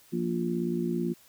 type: harmonic tone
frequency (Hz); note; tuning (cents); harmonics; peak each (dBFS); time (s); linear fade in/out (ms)
58.1; A#1; -5; 3 / 4 / 5 / 6; -31 / -31 / -42 / -31; 0.12-1.14; 20
effects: white hiss -58 dBFS RMS until 1.28 s